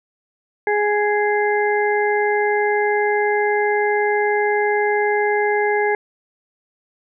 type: harmonic tone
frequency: 416.1 Hz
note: G#4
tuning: 3 cents sharp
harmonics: 1 / 2 / 4 / 5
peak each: -18 / -21 / -24 / -25 dBFS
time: 0.67-5.95 s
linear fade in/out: 2 ms
effects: none